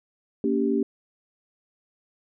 sine chord, G diminished, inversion first, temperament equal with one note detuned, 233.1 / 283.2 / 392 Hz, Bb3 / Db4 / G4, 0 / +37 / 0 cents, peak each -25 dBFS, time 0.44-0.83 s, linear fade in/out 2 ms, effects none

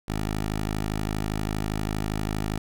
10% pulse tone, 52.5 Hz, G#1, 19 cents sharp, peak -18 dBFS, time 0.08-2.58 s, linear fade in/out 5 ms, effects none

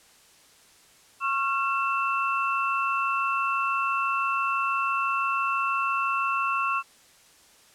sine tone cluster, 1095 / 1369 / 2669 Hz, C#6 / F6 / E7, -22 / -35 / +21 cents, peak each -26 / -28 / -30 dBFS, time 1.2-6.83 s, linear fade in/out 50 ms, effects white hiss -56 dBFS RMS until 7.74 s + low-pass 10000 Hz 12 dB/octave

